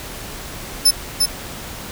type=tone with echo; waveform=25% pulse; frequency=5274 Hz; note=E8; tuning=in tune; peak=-4 dBFS; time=0.85-0.91 s; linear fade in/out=10 ms; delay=350 ms; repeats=1; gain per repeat=-4 dB; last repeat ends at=1.26 s; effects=pink hiss -32 dBFS RMS until 1.91 s